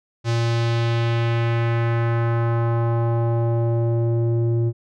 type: tone with low-pass filter sweep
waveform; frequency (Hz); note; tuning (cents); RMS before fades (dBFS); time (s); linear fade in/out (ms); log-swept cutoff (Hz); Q
square; 116.54; A#2; 0; -20; 0.24-4.73; 50; 5600 to 320; 1.4
effects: none